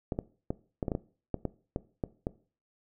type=clicks; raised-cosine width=2 ms; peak=-17 dBFS; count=12; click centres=0.122 / 0.189 / 0.505 / 0.828 / 0.882 / 0.918 / 0.951 / 1.343 / 1.453 / 1.761 / 2.038 / 2.269 s; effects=noise-tail reverb RT60 0.4 s tail -19 dB re dry